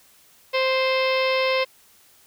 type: harmonic tone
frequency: 523.3 Hz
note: C5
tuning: in tune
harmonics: 1 / 2 / 3 / 4 / 5 / 6 / 7 / 8 / 9 / 10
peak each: -21 / -27 / -37 / -27 / -29 / -33 / -35 / -35 / -40 / -36 dBFS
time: 0.53-1.65 s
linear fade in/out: 20 ms
effects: white hiss -55 dBFS RMS until 2.26 s